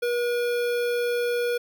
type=tone with notch filter; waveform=square; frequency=481.3 Hz; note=B4; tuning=45 cents flat; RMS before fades=-25 dBFS; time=0.02-1.58 s; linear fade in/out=10 ms; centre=7200 Hz; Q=1.1; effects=none